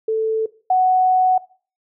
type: tone pair in turn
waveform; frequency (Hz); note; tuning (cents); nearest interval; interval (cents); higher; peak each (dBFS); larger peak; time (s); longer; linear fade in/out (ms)
sine; 441.4 / 742.3; A4 / F#5; +5 / +5; major sixth; 900; second; -16 / -12; second; 0.08-0.46 / 0.7-1.38; second; 5
effects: noise-tail reverb RT60 0.4 s tail -19 dB re dry